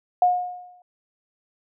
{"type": "tone with exponential decay", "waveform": "sine", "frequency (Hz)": 720, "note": "F#5", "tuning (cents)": -47, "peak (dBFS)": -12, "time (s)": [0.22, 0.82], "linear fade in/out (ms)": 2, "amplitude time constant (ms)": 130, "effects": []}